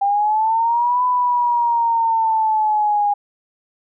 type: linear two-way sweep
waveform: sine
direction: up then down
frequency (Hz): 793 to 1000 to 815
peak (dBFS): -14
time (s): 0.01-3.14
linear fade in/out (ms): 10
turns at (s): 1.04
effects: none